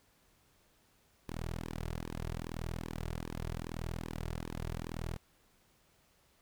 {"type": "tone with flanger", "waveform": "sawtooth", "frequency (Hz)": 40.83, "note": "E1", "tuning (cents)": -16, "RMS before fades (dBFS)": -40, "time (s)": [1.28, 5.17], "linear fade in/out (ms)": 10, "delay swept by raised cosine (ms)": [1.4, 4], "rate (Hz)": 2.5, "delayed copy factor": -0.95, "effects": ["pink hiss -69 dBFS RMS until 6.41 s"]}